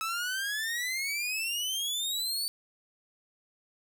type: exponential sweep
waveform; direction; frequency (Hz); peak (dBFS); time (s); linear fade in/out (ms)
sawtooth; up; 1292 to 4571; -27; 0.01-2.48; 0
effects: none